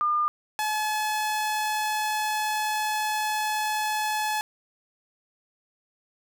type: tone pair in turn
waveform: sine / sawtooth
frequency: 1207 / 855.5 Hz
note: D6 / A5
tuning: +47 / -49 cents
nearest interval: tritone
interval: 596 cents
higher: first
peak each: -21 dBFS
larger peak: neither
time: 0.01-0.28 / 0.59-4.41 s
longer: second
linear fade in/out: 0 ms
effects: none